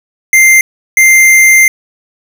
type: tone bursts at uneven times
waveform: square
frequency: 2093 Hz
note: C7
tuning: in tune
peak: -3 dBFS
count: 2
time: 0.33-0.61 / 0.97-1.68 s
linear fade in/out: 2 ms
effects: none